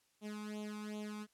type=tone with flanger; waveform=sawtooth; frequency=211 Hz; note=G#3; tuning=28 cents sharp; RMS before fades=-44 dBFS; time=0.21-1.27 s; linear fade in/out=50 ms; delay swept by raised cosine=0.29 to 0.86 ms; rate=2.6 Hz; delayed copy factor=+0.9; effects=white hiss -75 dBFS RMS until 1.33 s + low-pass 11000 Hz 12 dB/octave